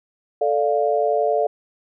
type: chord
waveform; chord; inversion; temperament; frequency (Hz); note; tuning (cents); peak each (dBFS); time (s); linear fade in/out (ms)
sine; D minor; second; equal; 440 / 587.3 / 698.5; A4 / D5 / F5; 0 / 0 / 0; -21; 0.41-1.47; 5
effects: none